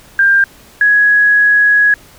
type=tone pair in turn; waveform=sine; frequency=1594 / 1670.2 Hz; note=G6 / G#6; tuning=+28 / +9 cents; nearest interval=minor second; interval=81 cents; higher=second; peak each=-6 dBFS; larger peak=neither; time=0.19-0.44 / 0.81-1.94 s; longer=second; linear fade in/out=2 ms; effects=pink hiss -42 dBFS RMS until 2.18 s